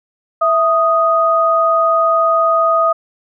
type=tone pair together; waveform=sine; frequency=659.3 / 1244.5 Hz; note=E5 / D#6; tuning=0 / 0 cents; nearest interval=major seventh; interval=1100 cents; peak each=-14 / -12 dBFS; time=0.41-2.93 s; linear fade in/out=10 ms; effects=none